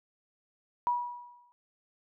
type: tone with exponential decay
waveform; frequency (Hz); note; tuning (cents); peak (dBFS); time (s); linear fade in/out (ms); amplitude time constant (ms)
sine; 969; B5; -33; -23; 0.87-1.52; 0; 140
effects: none